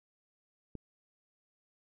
click, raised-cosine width 3 ms, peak -29 dBFS, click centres 0.753 s, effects none

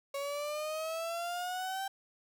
35% pulse exponential sweep, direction up, 554.4 to 784 Hz, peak -33 dBFS, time 0.14-1.88 s, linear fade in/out 5 ms, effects none

